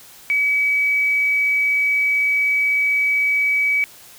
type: tone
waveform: sine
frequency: 2279 Hz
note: C#7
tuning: 47 cents sharp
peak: -15 dBFS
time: 0.3-3.84 s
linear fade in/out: 0 ms
effects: white hiss -44 dBFS RMS until 4.18 s